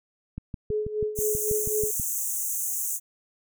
click train, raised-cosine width 5 ms, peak -21 dBFS, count 11, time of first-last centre 0.38-1.998 s, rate 6.18 Hz
sine tone with tremolo, 425.6 Hz, G#4, 42 cents sharp, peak -23 dBFS, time 0.7-1.91 s, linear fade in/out 5 ms, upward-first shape sine, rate 3.9 Hz, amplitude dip 70%
pink high-pass noise, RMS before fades -29 dBFS, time 1.15-3 s, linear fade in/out 50 ms, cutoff 6200 Hz, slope 96 dB/octave
effects none

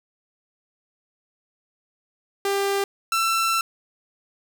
sawtooth tone pair in turn, 396.9 / 1340.4 Hz, G4 / E6, +22 / +29 cents, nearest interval octave + major sixth, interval 2107 cents, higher second, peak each -17 / -16 dBFS, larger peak second, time 2.45-2.84 / 3.12-3.61 s, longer second, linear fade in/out 2 ms, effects none

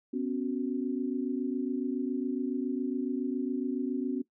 sine chord, B suspended second, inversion none, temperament equal with one note detuned, 250 / 277.2 / 370 Hz, B3 / C#4 / F#4, +21 / 0 / 0 cents, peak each -32 / -32 / -36 dBFS, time 0.13-4.22 s, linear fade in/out 10 ms, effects noise-tail reverb RT60 0.1 s tail -18 dB re dry

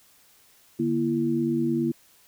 sine tone cluster, 148.1 / 237.7 / 334.8 Hz, D3 / A#3 / E4, +15 / +34 / +27 cents, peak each -31 / -25 / -25 dBFS, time 0.79-1.92 s, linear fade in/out 10 ms, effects white hiss -58 dBFS RMS until 2.27 s

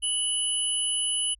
sine tone pair together, 2960 / 10060 Hz, F#7 / D#9, 0 / +18 cents, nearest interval octave + major sixth, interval 2118 cents, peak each -27 dBFS, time 0.02-1.35 s, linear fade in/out 20 ms, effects added 50 Hz sine -56 dBFS peak until 1.39 s

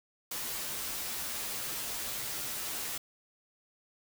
white noise with comb filter, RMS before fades -37 dBFS, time 0.31-2.98 s, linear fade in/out 5 ms, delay 11 ms, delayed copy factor -0.8, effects none

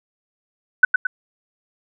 sine tone with echo, 1502 Hz, F#6, 26 cents sharp, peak -5 dBFS, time 0.83-0.85 s, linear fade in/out 5 ms, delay 110 ms, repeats 2, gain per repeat -6 dB, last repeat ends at 1.07 s, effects none

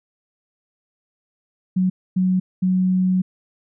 sine tone bursts at uneven times, 185 Hz, F#3, in tune, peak -15 dBFS, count 3, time 1.76-1.9 / 2.16-2.4 / 2.62-3.22 s, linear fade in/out 10 ms, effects none

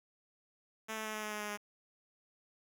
5% pulse tone with pitch steps, 220 / 218.1 / 216.2 / 214.4 / 212.5 / 210.7 / 208.9 / 207.1 Hz, A3 / A3 / A3 / A3 / G#3 / G#3 / G#3 / G#3, 0 / -15 / -30 / -45 / +40 / +25 / +10 / -5 cents, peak -27 dBFS, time 0.88-1.576 s, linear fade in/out 20 ms, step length 87 ms, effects 11-bit

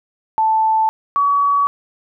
sine tone pair in turn, 880 / 1133.5 Hz, A5 / C#6, 0 / +38 cents, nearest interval major third, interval 438 cents, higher second, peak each -12 dBFS, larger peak neither, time 0.38-0.89 / 1.16-1.67 s, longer neither, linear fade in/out 0 ms, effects none

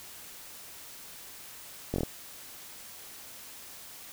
slowing click train, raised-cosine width 2 ms, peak -16 dBFS, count 5, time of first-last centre 1.94-2.033 s, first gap 21 ms, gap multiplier 1.07, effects white hiss -47 dBFS RMS until 4.12 s

